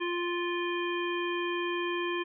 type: harmonic tone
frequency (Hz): 349.2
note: F4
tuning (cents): 0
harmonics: 1 / 3 / 5 / 7 / 9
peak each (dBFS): -31 / -36 / -38 / -39 / -41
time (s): 0-2.24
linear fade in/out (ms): 20
effects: none